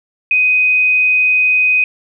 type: tone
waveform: sine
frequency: 2504 Hz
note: D#7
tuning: 10 cents sharp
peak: -9 dBFS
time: 0.31-1.84 s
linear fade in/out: 2 ms
effects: none